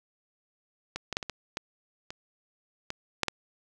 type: clicks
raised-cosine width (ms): 0.2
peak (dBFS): -16 / -15 / -10 / -18 / -17 / -14 / -21 / -16 / -7 / -11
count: 10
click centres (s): 0.96 / 1.127 / 1.169 / 1.228 / 1.297 / 1.571 / 2.105 / 2.904 / 3.233 / 3.283
effects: none